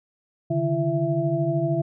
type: tone cluster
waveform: sine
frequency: 140.4 / 153.5 / 337.3 / 663 Hz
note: C#3 / D#3 / E4 / E5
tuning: +22 / -23 / +40 / +10 cents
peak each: -26 dBFS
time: 0.5-1.82 s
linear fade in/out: 10 ms
effects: none